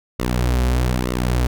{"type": "tone with flanger", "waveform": "sawtooth", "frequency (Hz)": 61.74, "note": "B1", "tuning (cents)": 0, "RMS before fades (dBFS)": -19, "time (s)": [0.19, 1.47], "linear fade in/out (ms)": 5, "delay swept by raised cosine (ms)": [1.2, 6.5], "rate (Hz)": 1.1, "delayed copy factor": -0.75, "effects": []}